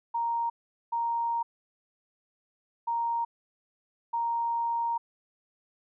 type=tone bursts at uneven times; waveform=sine; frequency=932.3 Hz; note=A#5; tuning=in tune; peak=-26 dBFS; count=4; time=0.14-0.5 / 0.92-1.43 / 2.87-3.25 / 4.13-4.98 s; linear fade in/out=10 ms; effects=none